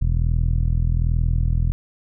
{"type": "tone with low-pass filter", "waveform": "sawtooth", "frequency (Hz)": 41.2, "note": "E1", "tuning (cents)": 0, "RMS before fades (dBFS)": -19, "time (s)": [0.01, 1.72], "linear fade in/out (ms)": 0, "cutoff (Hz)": 120, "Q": 2, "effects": []}